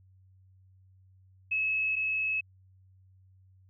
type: tone pair in turn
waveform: sine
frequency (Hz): 2583 / 2583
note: E7 / E7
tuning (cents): -36 / -36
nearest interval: unison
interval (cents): 0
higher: neither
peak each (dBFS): -26 / -27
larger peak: first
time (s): 1.51-1.96 / 1.96-2.41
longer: neither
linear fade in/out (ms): 10
effects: added 94 Hz sine -57 dBFS peak until 3.69 s